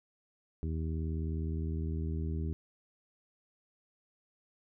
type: harmonic tone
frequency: 79.7 Hz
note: D#2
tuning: 42 cents sharp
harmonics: 1 / 2 / 3 / 4 / 5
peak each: -33 / -39 / -43 / -45 / -47 dBFS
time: 0.63-2.53 s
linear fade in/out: 0 ms
effects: none